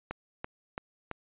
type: click train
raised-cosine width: 0.5 ms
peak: -20 dBFS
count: 4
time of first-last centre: 0.11-1.113 s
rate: 2.99 Hz
effects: resampled to 8000 Hz